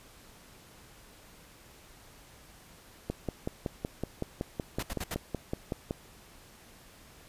click train, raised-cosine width 2 ms, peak -18 dBFS, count 16, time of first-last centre 3.1-5.909 s, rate 5.34 Hz
pink noise bursts, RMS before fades -35 dBFS, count 4, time 4.79-5.146 s, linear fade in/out 5 ms, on 38 ms, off 68 ms
effects pink hiss -55 dBFS RMS until 7.28 s + resampled to 32000 Hz

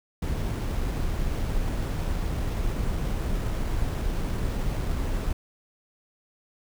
brown noise with sample-and-hold, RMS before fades -27 dBFS, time 0.22-5.33 s, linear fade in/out 5 ms, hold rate 8820 Hz, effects none

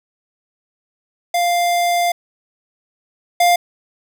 square tone pair in turn, 698 / 701.3 Hz, F5 / F5, -1 / +7 cents, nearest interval unison, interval 8 cents, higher second, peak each -15 / -11 dBFS, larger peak second, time 1.34-2.12 / 3.4-3.56 s, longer first, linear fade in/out 5 ms, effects none

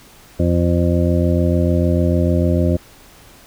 harmonic tone, 86.7 Hz, F2, 12 cents flat, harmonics 1 / 2 / 3 / 4 / 6 / 7, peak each -16 / -19 / -21 / -22 / -24 / -24 dBFS, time 0.39-2.77 s, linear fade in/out 10 ms, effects pink hiss -45 dBFS RMS until 3.46 s

